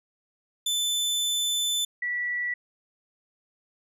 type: tone pair in turn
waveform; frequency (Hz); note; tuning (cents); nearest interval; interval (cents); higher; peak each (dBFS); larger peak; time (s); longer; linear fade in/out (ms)
sawtooth / sine; 3520 / 1951.7; A7 / B6; 0 / -21; minor seventh; 1021; first; -21 / -26; first; 0.66-1.85 / 2.02-2.54; first; 5
effects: resampled to 32000 Hz